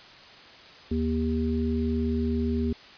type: harmonic tone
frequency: 79.3 Hz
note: D#2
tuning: 33 cents sharp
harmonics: 1 / 3 / 5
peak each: -28 / -26 / -32 dBFS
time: 0.91-2.73 s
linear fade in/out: 5 ms
effects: white hiss -48 dBFS RMS until 2.97 s + resampled to 11025 Hz